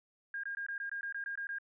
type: tone bursts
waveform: sine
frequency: 1617 Hz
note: G#6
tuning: 47 cents flat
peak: -36 dBFS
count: 11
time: 0.34-1.585 s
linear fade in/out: 2 ms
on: 95 ms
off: 20 ms
effects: none